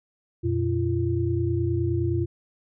sine tone cluster, 89.3 / 118.9 / 342 Hz, F2 / A#2 / F4, +39 / +35 / -36 cents, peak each -26 dBFS, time 0.43-2.26 s, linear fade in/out 20 ms, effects none

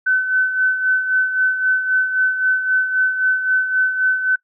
sine tone with tremolo, 1517 Hz, F#6, 43 cents sharp, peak -12 dBFS, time 0.06-4.36 s, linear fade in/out 10 ms, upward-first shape sine, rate 3.8 Hz, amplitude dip 60%, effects noise-tail reverb RT60 0.1 s tail -22 dB re dry

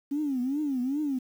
sine tone with vibrato, 273.7 Hz, C#4, 22 cents flat, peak -25 dBFS, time 0.11-1.19 s, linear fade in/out 10 ms, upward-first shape triangle, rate 2.5 Hz, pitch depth 220 cents each way, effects tanh soft clip ceiling -21 dBFS + 9-bit

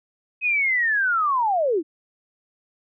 sine linear sweep, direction down, 2546 to 290 Hz, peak -18 dBFS, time 0.41-1.83 s, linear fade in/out 50 ms, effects none

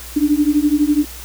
sine beating tone pair, 290 / 302 Hz, D4 / D4, -22 / +48 cents, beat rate 12 Hz, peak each -15 dBFS, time 0.16-1.05 s, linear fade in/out 10 ms, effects added 60 Hz sine -35 dBFS peak until 1.24 s + white hiss -35 dBFS RMS until 1.24 s

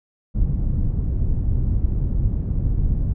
pink low-pass noise, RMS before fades -20 dBFS, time 0.34-3.14 s, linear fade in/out 20 ms, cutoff 120 Hz, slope 12 dB/octave, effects none

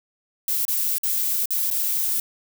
violet noise with dropouts, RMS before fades -23 dBFS, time 0.48-2.2 s, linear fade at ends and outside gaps 2 ms, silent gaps 0.652-0.681 / 0.983-1.033 / 1.457-1.506 / 1.703-1.711 s, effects none

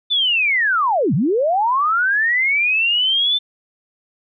sine linear two-way sweep, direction down then up, 3559 to 120 to 3559 Hz, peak -14 dBFS, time 0.1-3.39 s, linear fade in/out 20 ms, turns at 1.14 s, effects none

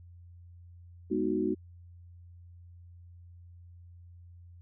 sine chord, G# minor seventh, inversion none, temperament equal, 207.7 / 246.9 / 311.1 / 370 Hz, G#3 / B3 / D#4 / F#4, 0 / 0 / 0 / 0 cents, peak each -34 / -34 / -31 / -31 dBFS, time 1.1-1.55 s, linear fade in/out 20 ms, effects added 87 Hz sine -49 dBFS peak until 4.61 s

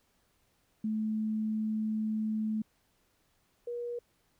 sine tone pair in turn, 216.9 / 479 Hz, A3 / A#4, -25 / +47 cents, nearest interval octave + major second, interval 1372 cents, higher second, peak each -29 / -34 dBFS, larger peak first, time 0.84-2.62 / 3.67-3.99 s, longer first, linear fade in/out 5 ms, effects pink hiss -72 dBFS RMS until 4.39 s

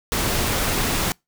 pink noise, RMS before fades -22 dBFS, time 0.12-1.12 s, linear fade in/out 0 ms, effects noise-tail reverb RT60 0.2 s tail -26 dB re dry

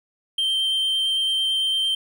triangle tone with vibrato, 3136 Hz, G7, in tune, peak -18 dBFS, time 0.38-1.95 s, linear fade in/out 5 ms, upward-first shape sine, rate 8.9 Hz, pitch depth 9 cents each way, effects none

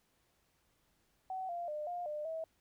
sine tone with pitch steps, 754 / 693 / 602 / 706 / 600 / 646 Hz, F#5 / F5 / D5 / F5 / D5 / E5, +32 / -14 / +43 / +19 / +37 / -35 cents, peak -37 dBFS, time 1.3-2.44 s, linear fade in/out 2 ms, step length 190 ms, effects pink hiss -75 dBFS RMS until 2.6 s

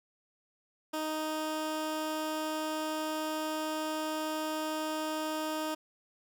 15% pulse tone, 311.1 Hz, D#4, in tune, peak -26 dBFS, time 0.93-5.75 s, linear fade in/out 10 ms, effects none

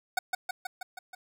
25% pulse tone with echo, 740 Hz, F#5, in tune, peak -20 dBFS, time 0.17-0.19 s, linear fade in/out 5 ms, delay 160 ms, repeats 6, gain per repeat -3 dB, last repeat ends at 1.15 s, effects none

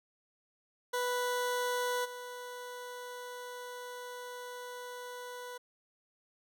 20% pulse tone with level steps, 493.1 Hz, B4, 3 cents flat, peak -26 / -37 dBFS, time 0.93-5.58 s, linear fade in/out 10 ms, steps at 2.04 s, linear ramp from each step 20 ms, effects none

